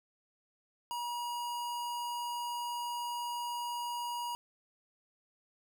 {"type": "tone", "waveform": "square", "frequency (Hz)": 958, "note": "A#5", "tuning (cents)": 47, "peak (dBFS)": -36, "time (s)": [0.91, 4.35], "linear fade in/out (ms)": 0, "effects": []}